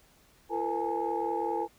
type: tone cluster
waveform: sine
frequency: 341 / 451.5 / 496.5 / 833 / 903 Hz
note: F4 / A4 / B4 / G#5 / A5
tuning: -41 / +45 / +9 / +5 / +45 cents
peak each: -34 / -34 / -38 / -31 / -37 dBFS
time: 0.49-1.68 s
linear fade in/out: 50 ms
effects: tanh soft clip ceiling -19 dBFS + pink hiss -62 dBFS RMS until 1.78 s